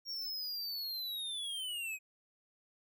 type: linear sweep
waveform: square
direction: down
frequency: 5588 to 2489 Hz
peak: -38 dBFS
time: 0.05-1.99 s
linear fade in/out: 50 ms
effects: none